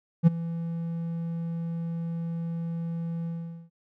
triangle tone with ADSR envelope, 167.1 Hz, E3, 24 cents sharp, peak -9 dBFS, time 0.23-3.7 s, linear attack 40 ms, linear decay 17 ms, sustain -18 dB, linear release 440 ms, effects none

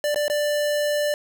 square tone with dropouts, 590 Hz, D5, 8 cents sharp, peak -21 dBFS, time 0.04-1.14 s, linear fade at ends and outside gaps 1 ms, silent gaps 0.145-0.159 / 0.281-0.299 s, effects none

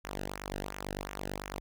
sawtooth tone with flanger, 48.99 Hz, G1, in tune, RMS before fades -40 dBFS, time 0.04-1.6 s, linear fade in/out 10 ms, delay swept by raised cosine 0.22 to 0.92 ms, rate 2.8 Hz, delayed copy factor -0.85, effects none

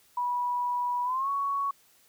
sine tone with pitch glide, 977 to 1115.8 Hz, B5 to C#6, -19 to +11 cents, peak -26 dBFS, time 0.17-1.71 s, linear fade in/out 5 ms, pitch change +230 cents, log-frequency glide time 1.04-1.29 s, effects white hiss -62 dBFS RMS until 2.08 s

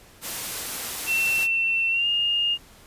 white noise, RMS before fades -31 dBFS, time 0.21-1.48 s, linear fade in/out 50 ms
sine tone with pitch glide, 2696 to 2832 Hz, E7 to F7, +38 to +23 cents, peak -20 dBFS, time 1.06-2.58 s, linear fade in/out 50 ms, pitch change +85 cents, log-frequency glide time 1.91-2.07 s
effects pink hiss -51 dBFS RMS until 2.86 s + resampled to 32000 Hz

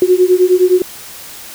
sine beating tone pair, 360 / 369.7 Hz, F#4 / F#4, -47 / -1 cents, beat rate 9.7 Hz, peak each -10 dBFS, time 0.02-0.82 s, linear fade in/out 2 ms, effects white hiss -32 dBFS RMS until 1.54 s

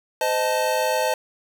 square chord, A diminished, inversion first, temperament equal with one note detuned, 514 / 622.3 / 880 Hz, C5 / Eb5 / A5, -31 / 0 / 0 cents, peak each -25 dBFS, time 0.21-1.14 s, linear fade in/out 2 ms, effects none

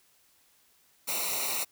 white noise with comb filter, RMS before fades -31 dBFS, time 1.07-1.65 s, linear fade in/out 20 ms, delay 0.61 ms, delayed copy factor -0.9, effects white hiss -65 dBFS RMS until 1.71 s

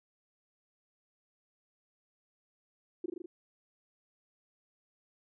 sine tone with echo, 349.2 Hz, F4, in tune, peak -31 dBFS, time 3.04-3.06 s, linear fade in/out 5 ms, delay 40 ms, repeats 5, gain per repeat -2 dB, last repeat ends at 3.26 s, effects none

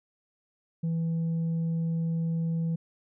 sine tone, 164.81 Hz, E3, in tune, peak -23 dBFS, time 0.83-2.76 s, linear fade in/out 10 ms, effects tanh soft clip ceiling -25 dBFS

